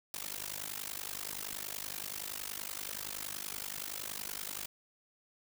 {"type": "noise with amplitude modulation", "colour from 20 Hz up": "white", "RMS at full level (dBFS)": -37, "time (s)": [0.14, 4.66], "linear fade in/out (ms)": 0, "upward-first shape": "sine", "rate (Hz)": 50.6, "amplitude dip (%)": 100, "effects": []}